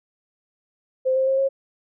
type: tone with pitch steps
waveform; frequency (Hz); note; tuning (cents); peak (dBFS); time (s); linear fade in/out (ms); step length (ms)
sine; 520 / 527.3 / 534.6 / 542.1; C5 / C5 / C5 / C#5; -11 / +13 / +37 / -39; -17; 1.05-1.49; 20; 110
effects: none